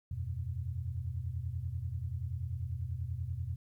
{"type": "chord", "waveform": "sine", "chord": "E suspended second", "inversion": "none", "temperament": "just", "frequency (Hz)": [82.41, 92.71, 123.61], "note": ["E2", "F#2", "B2"], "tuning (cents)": [0, 4, 2], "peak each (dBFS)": [-39, -39, -39], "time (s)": [0.11, 3.56], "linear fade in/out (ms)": 5, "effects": ["12-bit"]}